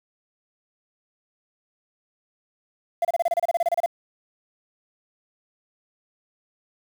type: tone bursts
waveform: sine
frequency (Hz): 684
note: F5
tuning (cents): -36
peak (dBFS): -15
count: 15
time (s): 3.02-3.861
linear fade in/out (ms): 5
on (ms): 29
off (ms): 29
effects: tanh soft clip ceiling -17 dBFS + 7-bit